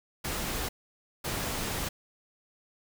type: noise bursts at uneven times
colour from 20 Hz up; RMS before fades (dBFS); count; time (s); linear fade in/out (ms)
pink; -33; 2; 0.24-0.69 / 1.24-1.89; 10
effects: none